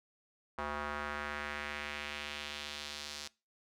square tone with band-pass filter sweep, 73.7 Hz, D2, 7 cents sharp, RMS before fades -41 dBFS, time 0.58-3.28 s, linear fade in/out 5 ms, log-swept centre 1100 to 5000 Hz, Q 1.6, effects noise-tail reverb RT60 0.3 s tail -23 dB re dry

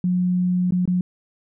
sine tone with dropouts, 180.4 Hz, F#3, 44 cents flat, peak -17 dBFS, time 0.04-1.01 s, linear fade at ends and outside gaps 2 ms, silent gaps 0.708-0.722 / 0.855-0.876 s, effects none

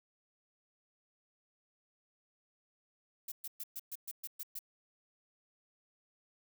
violet noise bursts, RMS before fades -42 dBFS, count 9, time 3.28-4.591 s, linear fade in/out 5 ms, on 39 ms, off 120 ms, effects none

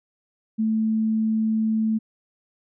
sine tone, 220 Hz, A3, in tune, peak -19 dBFS, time 0.58-1.99 s, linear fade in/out 20 ms, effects none

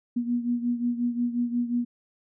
sine beating tone pair, 239.4 / 245 Hz, A#3 / B3, +46 / -14 cents, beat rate 5.6 Hz, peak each -25 / -30 dBFS, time 0.16-1.85 s, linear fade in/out 10 ms, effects none

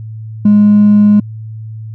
sine tone with hard clipping, 207.7 Hz, G#3, in tune, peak -4 dBFS, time 0.45-1.2 s, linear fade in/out 5 ms, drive 1 dB, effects added 110 Hz sine -23 dBFS peak until 1.94 s

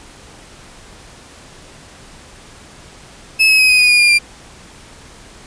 35% pulse tone with pitch steps, 2595 / 2564 / 2533 / 2502 / 2472 / 2442 / 2413 / 2384 Hz, E7 / E7 / D#7 / D#7 / D#7 / D#7 / D7 / D7, -28 / -49 / +30 / +9 / -12 / -33 / +46 / +25 cents, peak -6 dBFS, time 3.39-4.19 s, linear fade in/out 20 ms, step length 100 ms, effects pink hiss -40 dBFS RMS until 5.46 s + resampled to 22050 Hz

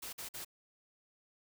white noise bursts, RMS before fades -44 dBFS, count 3, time 0.02-0.448 s, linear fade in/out 10 ms, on 110 ms, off 49 ms, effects none

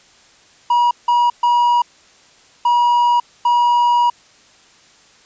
triangle tone bursts at uneven times, 961 Hz, B5, 48 cents flat, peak -9 dBFS, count 5, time 0.7-0.91 / 1.08-1.3 / 1.43-1.82 / 2.65-3.2 / 3.45-4.1 s, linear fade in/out 5 ms, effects white hiss -49 dBFS RMS until 5.25 s + resampled to 16000 Hz

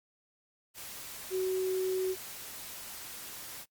sine tone in noise, 374.1 Hz, F#4, 19 cents sharp, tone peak -28 dBFS, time 1.3-2.16 s, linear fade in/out 50 ms, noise white, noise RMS -44 dBFS, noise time 0.74-3.66 s, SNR +13 dB, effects noise-tail reverb RT60 0.1 s tail -21 dB re dry + Opus 48 kbps

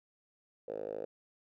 5% pulse tone with band-pass filter, 52.7 Hz, G#1, 26 cents sharp, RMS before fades -40 dBFS, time 0.68-1.05 s, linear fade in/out 5 ms, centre 500 Hz, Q 5.6, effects none

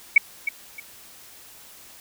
sine tone with echo, 2250 Hz, C#7, 25 cents sharp, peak -8 dBFS, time 0.16-0.18 s, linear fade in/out 5 ms, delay 310 ms, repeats 2, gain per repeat -12 dB, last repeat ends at 0.8 s, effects white hiss -47 dBFS RMS until 2 s

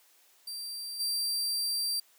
sawtooth tone with level steps, 4706 Hz, D8, 3 cents sharp, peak -34 / -26 dBFS, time 0.47-2 s, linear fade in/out 5 ms, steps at 0.99 s, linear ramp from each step 20 ms, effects white hiss -63 dBFS RMS until 2.18 s + high-pass 400 Hz 12 dB/octave

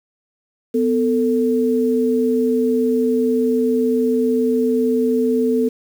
sine tone pair together, 249.3 / 445.5 Hz, B3 / A4, +16 / +22 cents, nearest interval minor seventh, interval 1006 cents, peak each -17 dBFS, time 0.74-5.69 s, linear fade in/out 10 ms, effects 7-bit

